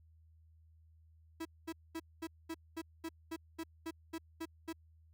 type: tone bursts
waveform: 45% pulse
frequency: 326.3 Hz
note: E4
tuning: 18 cents flat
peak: -39 dBFS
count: 13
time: 1.4-4.729 s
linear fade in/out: 10 ms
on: 53 ms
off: 220 ms
effects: added 80 Hz sine -61 dBFS peak until 5.13 s